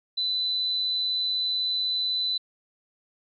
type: tone with amplitude modulation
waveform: sine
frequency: 4002 Hz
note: B7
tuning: 22 cents sharp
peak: -22 dBFS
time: 0.17-2.38 s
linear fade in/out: 10 ms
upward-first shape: sine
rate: 172 Hz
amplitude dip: 30%
effects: MP3 64 kbps